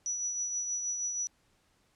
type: tone with tremolo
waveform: sine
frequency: 5890 Hz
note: F#8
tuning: 9 cents flat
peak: -29 dBFS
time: 0.06-1.27 s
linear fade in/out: 0 ms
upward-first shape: triangle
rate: 6.3 Hz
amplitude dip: 45%
effects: pink hiss -70 dBFS RMS until 1.95 s + low-pass 10000 Hz 12 dB/octave